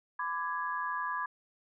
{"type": "chord", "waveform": "sine", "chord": "G# diminished", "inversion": "first", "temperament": "equal with one note detuned", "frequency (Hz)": [1003.3, 1174.7, 1661.2], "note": ["B5", "D6", "G#6"], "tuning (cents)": [27, 0, 0], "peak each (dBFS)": [-35, -37, -37], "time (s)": [0.19, 1.26], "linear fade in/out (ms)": 5, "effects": []}